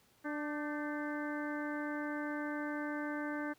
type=harmonic tone with a mistuned harmonic; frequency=295.4 Hz; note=D4; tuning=10 cents sharp; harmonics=1 / 2 / 3 / 4 / 5 / 6 / 7; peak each=-38 / -44 / -47 / -48 / -44 / -48 / -53 dBFS; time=0.24-3.54 s; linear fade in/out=20 ms; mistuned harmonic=5; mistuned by=+70 cents; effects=pink hiss -68 dBFS RMS until 3.58 s + high-pass 80 Hz 12 dB/octave